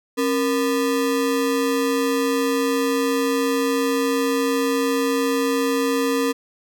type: ring-modulated tone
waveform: square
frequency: 370 Hz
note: F#4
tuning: in tune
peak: -16 dBFS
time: 0.17-6.33 s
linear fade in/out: 20 ms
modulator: 98.6 Hz
effects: none